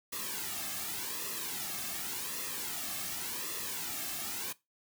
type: noise with flanger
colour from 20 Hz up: white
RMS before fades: -38 dBFS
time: 0.12-4.53 s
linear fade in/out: 10 ms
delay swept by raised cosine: 1.3 to 2.1 ms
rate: 0.88 Hz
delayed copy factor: -0.7
effects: noise-tail reverb RT60 0.2 s tail -19 dB re dry